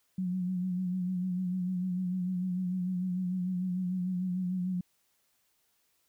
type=tone with vibrato; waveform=sine; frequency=182.4 Hz; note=F#3; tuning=24 cents flat; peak=-29 dBFS; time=0.18-4.81 s; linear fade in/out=5 ms; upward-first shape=sine; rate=6.7 Hz; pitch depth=44 cents each way; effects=white hiss -73 dBFS RMS until 6.08 s